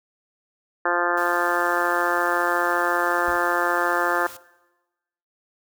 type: harmonic tone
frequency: 174.61 Hz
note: F3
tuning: in tune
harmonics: 2 / 3 / 4 / 5 / 6 / 7 / 8 / 9 / 10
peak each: -28 / -28 / -28 / -28 / -28 / -28 / -28 / -28 / -28 dBFS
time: 0.85-4.27 s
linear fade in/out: 5 ms
type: noise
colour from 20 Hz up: white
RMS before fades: -42 dBFS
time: 1.17-4.37 s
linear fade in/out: 5 ms
type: noise with exponential decay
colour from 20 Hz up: brown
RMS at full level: -36 dBFS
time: 3.28-3.55 s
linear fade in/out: 0 ms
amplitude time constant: 58 ms
effects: noise-tail reverb RT60 1.0 s tail -19 dB re dry